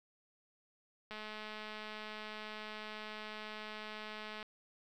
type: click train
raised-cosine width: 0.3 ms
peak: -30 dBFS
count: 711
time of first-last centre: 1.11-4.428 s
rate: 214 Hz
effects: 11-bit